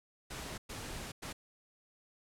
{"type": "noise bursts at uneven times", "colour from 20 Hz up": "pink", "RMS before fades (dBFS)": -43, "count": 3, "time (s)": [[0.3, 0.58], [0.69, 1.12], [1.22, 1.33]], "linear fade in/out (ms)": 10, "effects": ["low-pass 11000 Hz 12 dB/octave"]}